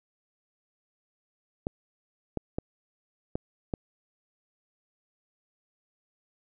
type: clicks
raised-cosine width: 2 ms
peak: -16 dBFS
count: 5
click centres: 1.669 / 2.373 / 2.585 / 3.355 / 3.738 s
effects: none